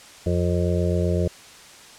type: harmonic tone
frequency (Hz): 87.9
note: F2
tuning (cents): +12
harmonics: 1 / 2 / 4 / 5 / 6 / 7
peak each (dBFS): -22 / -25 / -28 / -29 / -30 / -30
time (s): 0.26-1.28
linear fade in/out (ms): 5
effects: white hiss -45 dBFS RMS until 1.98 s + low-pass 8000 Hz 12 dB/octave